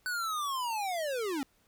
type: linear sweep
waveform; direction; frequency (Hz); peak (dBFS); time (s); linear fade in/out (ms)
square; down; 1507 to 257.7; -32; 0.06-1.43; 0
effects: pink hiss -69 dBFS RMS until 1.67 s